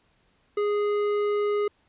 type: tone with tanh clipping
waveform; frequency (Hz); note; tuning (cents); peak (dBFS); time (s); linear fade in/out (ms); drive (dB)
sine; 413.9; G#4; -6; -24; 0.57-1.68; 5; 12
effects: pink hiss -66 dBFS RMS until 1.88 s + resampled to 8000 Hz